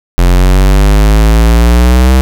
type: exponential sweep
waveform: square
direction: up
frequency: 43.65 to 65.41 Hz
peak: -4 dBFS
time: 0.18-2.21 s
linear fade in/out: 0 ms
effects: none